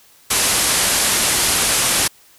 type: low-pass noise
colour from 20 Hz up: white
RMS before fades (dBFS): -17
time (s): 0.3-2.08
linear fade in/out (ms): 10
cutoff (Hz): 12000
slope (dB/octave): 96
effects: white hiss -50 dBFS RMS until 2.38 s